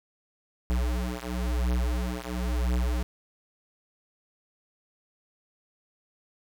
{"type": "beating tone pair", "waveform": "square", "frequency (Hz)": [60.5, 61.48], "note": ["B1", "B1"], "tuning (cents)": [-35, -7], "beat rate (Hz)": 0.98, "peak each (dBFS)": [-29, -30], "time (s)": [0.7, 3.03], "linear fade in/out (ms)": 0, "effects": []}